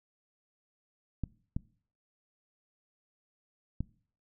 clicks, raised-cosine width 5 ms, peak -20 dBFS, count 3, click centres 1.237 / 1.565 / 3.806 s, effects noise-tail reverb RT60 0.5 s tail -22 dB re dry

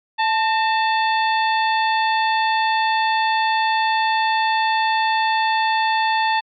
harmonic tone with a mistuned harmonic, 880 Hz, A5, in tune, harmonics 1 / 2 / 3 / 4 / 5, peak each -17 / -23 / -27 / -29 / -31 dBFS, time 0.18-6.41 s, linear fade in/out 20 ms, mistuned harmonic 2, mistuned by +58 cents, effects MP3 96 kbps

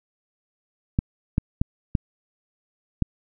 clicks, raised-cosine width 5 ms, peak -7 dBFS, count 5, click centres 0.989 / 1.381 / 1.615 / 1.952 / 3.023 s, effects none

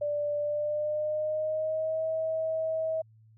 sine tone with pitch glide, 587.3 to 640.5 Hz, D5 to E5, 0 to -50 cents, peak -27 dBFS, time 0.01-3.02 s, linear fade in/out 10 ms, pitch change +150 cents, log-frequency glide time 0.38-2.05 s, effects added 110 Hz sine -55 dBFS peak until 3.37 s

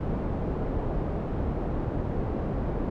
pink low-pass noise, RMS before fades -29 dBFS, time 0-2.9 s, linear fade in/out 10 ms, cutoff 620 Hz, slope 12 dB/octave, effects none

